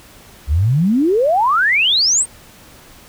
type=exponential sweep; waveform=sine; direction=up; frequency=65.41 to 8870 Hz; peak=-11 dBFS; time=0.47-2.26 s; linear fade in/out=50 ms; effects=pink hiss -43 dBFS RMS until 3.08 s